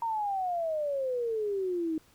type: exponential sweep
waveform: sine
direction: down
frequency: 936 to 311.1 Hz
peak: -28 dBFS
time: 0.02-1.98 s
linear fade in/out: 2 ms
effects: pink hiss -62 dBFS RMS until 2.14 s